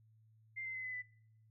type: tone with pitch steps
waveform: sine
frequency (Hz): 2093 / 2068 / 2043 / 2018 / 1993.9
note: C7 / C7 / C7 / B6 / B6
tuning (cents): 0 / -21 / -42 / +37 / +16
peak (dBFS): -40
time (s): 0.56-1.025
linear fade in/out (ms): 20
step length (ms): 93
effects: noise-tail reverb RT60 0.7 s tail -24 dB re dry + added 110 Hz sine -64 dBFS peak until 1.5 s